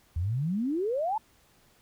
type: exponential sweep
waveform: sine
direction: up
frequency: 77.78 to 909 Hz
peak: -26 dBFS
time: 0.16-1.18 s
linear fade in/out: 5 ms
effects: pink hiss -63 dBFS RMS until 1.81 s